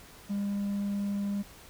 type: tone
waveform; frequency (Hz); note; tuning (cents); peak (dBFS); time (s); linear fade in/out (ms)
triangle; 201.4; G3; +47; -26; 0.29-1.43; 20
effects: tanh soft clip ceiling -22 dBFS + pink hiss -52 dBFS RMS until 1.69 s